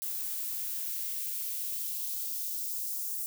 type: noise with high-pass filter sweep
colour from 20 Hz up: violet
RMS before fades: -35 dBFS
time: 0.02-3.26 s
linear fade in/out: 0 ms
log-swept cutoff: 860 to 6700 Hz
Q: 1.1
effects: none